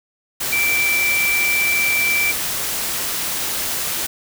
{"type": "tone in noise", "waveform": "sine", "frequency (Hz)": 2336, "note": "D7", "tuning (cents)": -10, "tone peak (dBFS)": -16, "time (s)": [0.52, 2.32], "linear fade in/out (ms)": 10, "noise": "white", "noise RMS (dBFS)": -23, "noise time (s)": [0.4, 4.07], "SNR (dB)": 4, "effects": []}